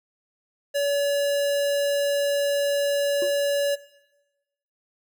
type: tone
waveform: square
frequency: 569 Hz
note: C#5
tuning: 45 cents sharp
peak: -22 dBFS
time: 0.74-3.76 s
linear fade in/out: 20 ms
type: tone with exponential decay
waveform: triangle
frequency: 356.8 Hz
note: F4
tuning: 37 cents sharp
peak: -23 dBFS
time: 3.22-3.37 s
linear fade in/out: 2 ms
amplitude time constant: 31 ms
effects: noise-tail reverb RT60 1.0 s tail -18 dB re dry